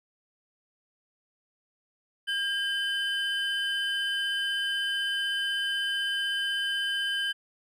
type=tone pair together; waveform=triangle; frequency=1610 / 3047 Hz; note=G6 / G7; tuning=+46 / -50 cents; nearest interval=major seventh; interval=1104 cents; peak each=-28 dBFS; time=2.27-7.33 s; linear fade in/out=20 ms; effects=none